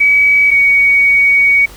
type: tone pair in turn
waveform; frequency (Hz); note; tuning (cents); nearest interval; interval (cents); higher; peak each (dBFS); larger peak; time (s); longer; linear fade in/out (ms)
sine; 2275 / 2245; C#7 / C#7; +44 / +21; unison; 23; first; -6; neither; 0-0.51 / 0.51-1.66; second; 10
effects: added 50 Hz sine -39 dBFS peak until 1.76 s + pink hiss -37 dBFS RMS until 1.76 s